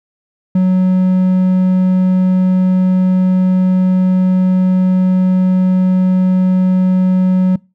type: tone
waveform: triangle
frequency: 185 Hz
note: F#3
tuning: in tune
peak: -6 dBFS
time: 0.55-7.56 s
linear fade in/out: 5 ms
effects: noise-tail reverb RT60 0.3 s tail -25 dB re dry